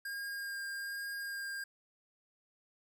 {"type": "tone with vibrato", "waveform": "square", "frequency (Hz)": 1613, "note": "G6", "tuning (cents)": 49, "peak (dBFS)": -39, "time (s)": [0.05, 1.64], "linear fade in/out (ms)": 5, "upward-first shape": "sine", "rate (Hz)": 1.2, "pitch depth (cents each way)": 9, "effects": ["12-bit"]}